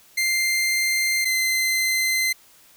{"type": "tone pair in turn", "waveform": "sawtooth", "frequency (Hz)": [2093, 2067], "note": ["C7", "C7"], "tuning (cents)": [0, -22], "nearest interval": "unison", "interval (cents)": 22, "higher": "first", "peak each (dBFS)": [-16, -16], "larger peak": "neither", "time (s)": [[0.17, 1.25], [1.25, 2.33]], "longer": "neither", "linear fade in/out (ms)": 10, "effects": ["white hiss -53 dBFS RMS until 2.76 s"]}